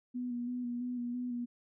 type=tone with vibrato; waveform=sine; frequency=244.3 Hz; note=B3; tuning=19 cents flat; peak=-34 dBFS; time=0.14-1.46 s; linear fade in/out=20 ms; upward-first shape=square; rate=3 Hz; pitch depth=23 cents each way; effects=none